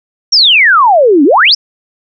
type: exponential two-way sweep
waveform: sine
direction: down then up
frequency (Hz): 5760 to 266.2 to 5760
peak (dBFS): -3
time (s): 0.32-1.55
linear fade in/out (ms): 10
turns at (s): 1.24
effects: none

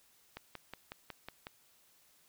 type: click train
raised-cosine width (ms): 0.3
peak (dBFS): -27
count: 7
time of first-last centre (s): 0.37-1.469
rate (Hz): 5.46
effects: white hiss -67 dBFS RMS until 2.28 s

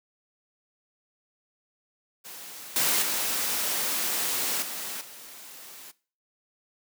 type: noise with level steps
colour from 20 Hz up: white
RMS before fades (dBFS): -42 / -24 / -28 / -35 / -45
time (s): 2.24-5.92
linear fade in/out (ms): 20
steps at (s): 2.76 / 3.02 / 4.62 / 5.01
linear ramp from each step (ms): 2
effects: noise-tail reverb RT60 0.4 s tail -20 dB re dry + high-pass 200 Hz 12 dB/octave

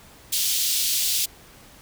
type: high-pass noise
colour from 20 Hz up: pink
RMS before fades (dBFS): -23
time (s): 0.32-1.26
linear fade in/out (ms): 10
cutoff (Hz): 3300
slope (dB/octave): 24
effects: pink hiss -49 dBFS RMS until 1.81 s

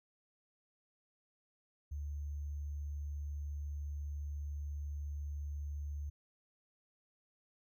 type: tone with sample-and-hold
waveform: sine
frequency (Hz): 72.9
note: D2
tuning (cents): -12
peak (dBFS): -38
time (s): 1.91-6.1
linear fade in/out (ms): 10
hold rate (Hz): 6300
effects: none

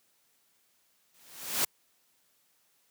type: noise with exponential growth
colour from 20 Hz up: white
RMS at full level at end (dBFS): -25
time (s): 1.14-1.65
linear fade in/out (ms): 5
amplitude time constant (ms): 110
effects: white hiss -70 dBFS RMS until 2.9 s + high-pass 100 Hz 12 dB/octave

